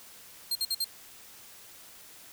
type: tone bursts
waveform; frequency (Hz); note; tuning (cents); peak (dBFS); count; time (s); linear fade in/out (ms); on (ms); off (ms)
sawtooth; 4200; C8; +6; -24; 4; 0.51-0.845; 5; 44; 53
effects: white hiss -51 dBFS RMS until 2.32 s